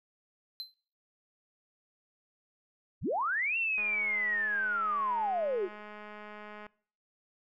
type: tone with exponential decay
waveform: triangle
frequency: 4086 Hz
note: C8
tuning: 42 cents flat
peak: -32 dBFS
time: 0.6-0.74 s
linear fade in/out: 0 ms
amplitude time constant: 30 ms
type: linear two-way sweep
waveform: sine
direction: up then down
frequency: 31.86 to 2748 to 332.4 Hz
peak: -28 dBFS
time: 3.01-5.69 s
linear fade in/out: 50 ms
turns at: 3.57 s
type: click train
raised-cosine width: 0.5 ms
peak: -32 dBFS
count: 607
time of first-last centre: 3.78-6.666 s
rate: 210 Hz
effects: noise-tail reverb RT60 0.5 s tail -22 dB re dry